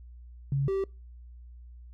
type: tone pair in turn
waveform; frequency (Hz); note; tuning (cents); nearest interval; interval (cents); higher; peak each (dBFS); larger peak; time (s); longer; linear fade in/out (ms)
sine / triangle; 138.4 / 388.2; C#3 / G4; -2 / -17; octave + tritone; 1785; second; -24; neither; 0.52-0.68 / 0.68-0.84; neither; 2
effects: noise-tail reverb RT60 0.3 s tail -26 dB re dry + added 60 Hz sine -45 dBFS peak until 1.93 s